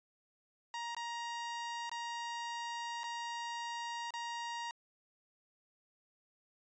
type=tone with dropouts; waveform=sawtooth; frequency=940 Hz; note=A#5; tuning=14 cents sharp; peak=-35 dBFS; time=0.74-4.71 s; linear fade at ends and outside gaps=1 ms; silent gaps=0.948-0.966 / 1.895-1.915 / 3.034-3.04 / 4.106-4.138 s; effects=resampled to 16000 Hz